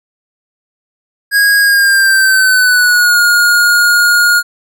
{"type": "tone with pitch glide", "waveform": "square", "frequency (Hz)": [1643, 1430.3], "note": ["G#6", "F6"], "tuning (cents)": [-19, 41], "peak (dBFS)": -7, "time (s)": [1.31, 4.43], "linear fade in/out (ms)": 50, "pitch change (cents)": -240, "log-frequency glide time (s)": [1.6, 3.19], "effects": []}